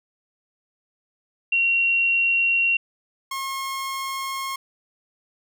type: tone pair in turn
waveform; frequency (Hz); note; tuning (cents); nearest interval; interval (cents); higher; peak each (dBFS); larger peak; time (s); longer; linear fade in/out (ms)
sine / sawtooth; 2744 / 1078.6; F7 / C#6; -31 / -48; octave + major third; 1617; first; -17 / -23; first; 1.52-2.77 / 3.31-4.56; neither; 5
effects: none